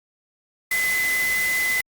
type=tone in noise; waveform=sine; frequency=2025 Hz; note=B6; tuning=43 cents sharp; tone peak=-20 dBFS; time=0.71-1.81 s; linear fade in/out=5 ms; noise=white; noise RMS=-29 dBFS; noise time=0.71-1.81 s; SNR=+6 dB; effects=Opus 48 kbps